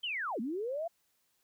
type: linear two-way sweep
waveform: sine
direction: down then up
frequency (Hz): 3171 to 207.7 to 694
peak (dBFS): -33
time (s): 0.03-0.88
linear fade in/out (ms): 10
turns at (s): 0.4
effects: white hiss -75 dBFS RMS until 1.43 s